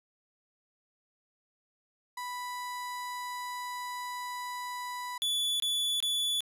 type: tone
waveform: 35% pulse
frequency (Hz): 987.8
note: B5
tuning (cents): 0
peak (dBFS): -34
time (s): 2.17-5.18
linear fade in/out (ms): 5
type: tone bursts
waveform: 45% pulse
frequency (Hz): 3446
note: A7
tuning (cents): -37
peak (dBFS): -28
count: 3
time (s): 5.22-6.406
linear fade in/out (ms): 0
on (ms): 380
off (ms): 23
effects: resampled to 32000 Hz